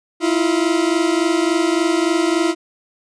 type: tone pair together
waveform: 40% pulse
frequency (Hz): 322.5 / 346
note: E4 / F4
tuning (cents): -38 / -16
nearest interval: minor second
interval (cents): 122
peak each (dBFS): -17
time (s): 0.2-2.55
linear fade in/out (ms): 50
effects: resampled to 22050 Hz